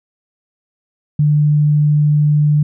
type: tone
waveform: sine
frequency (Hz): 148.9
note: D3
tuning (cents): +24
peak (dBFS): -9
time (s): 1.19-2.63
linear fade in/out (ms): 5
effects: none